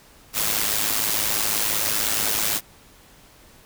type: noise with amplitude modulation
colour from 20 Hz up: white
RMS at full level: -20 dBFS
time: 0.33-2.61 s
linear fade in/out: 50 ms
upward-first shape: sine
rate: 106 Hz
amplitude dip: 65%
effects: pink hiss -51 dBFS RMS until 3.65 s